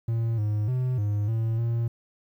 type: tone with pitch steps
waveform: triangle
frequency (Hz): 114.7 / 105.4 / 127.4 / 103.5 / 112.7 / 116.5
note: A#2 / G#2 / C3 / G#2 / A2 / A#2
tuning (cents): -28 / +26 / -46 / -5 / +42 / -1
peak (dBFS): -21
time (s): 0.08-1.88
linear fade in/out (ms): 5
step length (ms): 300
effects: 10-bit